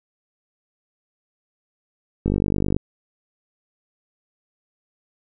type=click train; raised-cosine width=3 ms; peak=-8 dBFS; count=26; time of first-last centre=2.26-2.765 s; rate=49.5 Hz; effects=none